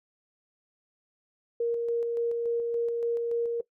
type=tone with tremolo; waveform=sine; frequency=468.5 Hz; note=A#4; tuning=9 cents sharp; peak=-24 dBFS; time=1.6-3.61 s; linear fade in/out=5 ms; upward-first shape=square; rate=3.5 Hz; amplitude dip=25%; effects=noise-tail reverb RT60 0.1 s tail -20 dB re dry